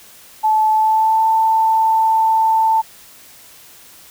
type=tone with pitch glide; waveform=sine; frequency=868 to 888.3 Hz; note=A5 to A5; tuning=-24 to +16 cents; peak=-11 dBFS; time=0.43-2.82 s; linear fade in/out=20 ms; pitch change=+40 cents; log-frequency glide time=0.71-1.26 s; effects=white hiss -43 dBFS RMS until 4.1 s